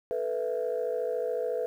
sine chord, A suspended second, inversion none, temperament equal, 440 / 493.9 / 659.3 Hz, A4 / B4 / E5, 0 / 0 / 0 cents, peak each -32 / -29 / -34 dBFS, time 0.11-1.66 s, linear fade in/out 0 ms, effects tanh soft clip ceiling -21 dBFS + 10-bit

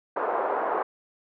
pink band-pass noise, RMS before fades -27 dBFS, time 0.16-0.83 s, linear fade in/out 5 ms, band 450 to 1200 Hz, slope 24 dB/octave, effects none

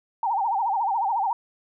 sine tone with vibrato, 854 Hz, G#5, 48 cents sharp, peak -21 dBFS, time 0.23-1.33 s, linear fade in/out 2 ms, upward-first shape sine, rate 14 Hz, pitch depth 190 cents each way, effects none

